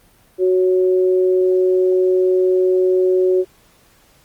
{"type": "tone pair together", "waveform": "sine", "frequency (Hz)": [370, 554.4], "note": ["F#4", "C#5"], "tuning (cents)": [0, 0], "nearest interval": "perfect fifth", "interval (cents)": 700, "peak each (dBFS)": [-12, -23], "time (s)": [0.38, 3.45], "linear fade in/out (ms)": 50, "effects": ["pink hiss -53 dBFS RMS until 4.24 s", "Opus 32 kbps"]}